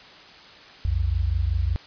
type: tone pair together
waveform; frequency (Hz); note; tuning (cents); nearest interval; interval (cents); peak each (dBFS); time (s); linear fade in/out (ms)
sine; 61.1 / 86.41; B1 / F2; -18 / -18; tritone; 600; -23; 0.85-1.76; 0
effects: white hiss -46 dBFS RMS until 1.86 s + resampled to 11025 Hz